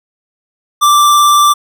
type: tone with vibrato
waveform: square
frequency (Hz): 1174.7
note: D6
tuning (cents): 0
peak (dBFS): -6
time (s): 0.81-1.54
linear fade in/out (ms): 20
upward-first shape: sine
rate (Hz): 18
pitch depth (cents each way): 9
effects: none